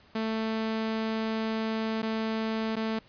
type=tone with dropouts; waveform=sawtooth; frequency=221.4 Hz; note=A3; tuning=11 cents sharp; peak=-24 dBFS; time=0.15-2.99 s; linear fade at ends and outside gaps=5 ms; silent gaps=2.02-2.028 / 2.757-2.765 s; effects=pink hiss -58 dBFS RMS until 3.08 s + resampled to 11025 Hz